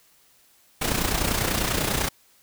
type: noise with amplitude modulation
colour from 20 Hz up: pink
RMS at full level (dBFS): -22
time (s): 0.81-2.09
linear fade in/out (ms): 10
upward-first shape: sine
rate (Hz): 30.1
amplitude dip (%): 60
effects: white hiss -59 dBFS RMS until 2.42 s